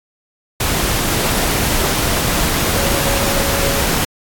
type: tone in noise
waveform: sine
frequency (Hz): 554.4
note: C#5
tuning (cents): 0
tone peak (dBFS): -24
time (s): 2.76-3.82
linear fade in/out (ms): 5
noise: pink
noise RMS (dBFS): -17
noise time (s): 0.6-4.05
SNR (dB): -10
effects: AAC 64 kbps